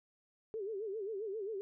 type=tone with vibrato; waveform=sine; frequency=415.3 Hz; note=G#4; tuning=in tune; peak=-37 dBFS; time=0.54-1.61 s; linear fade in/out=0 ms; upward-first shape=sine; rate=7.5 Hz; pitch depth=150 cents each way; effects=none